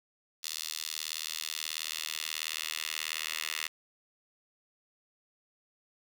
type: tone with high-pass filter sweep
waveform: 10% pulse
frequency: 78.5 Hz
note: D#2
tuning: 16 cents sharp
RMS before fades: -37 dBFS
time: 0.43-3.68 s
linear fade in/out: 10 ms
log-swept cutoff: 4200 to 2400 Hz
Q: 1.4
effects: none